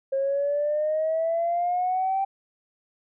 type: exponential sweep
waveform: sine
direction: up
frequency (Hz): 537 to 784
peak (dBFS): -21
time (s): 0.12-2.25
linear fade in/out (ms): 10
effects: tanh soft clip ceiling -17 dBFS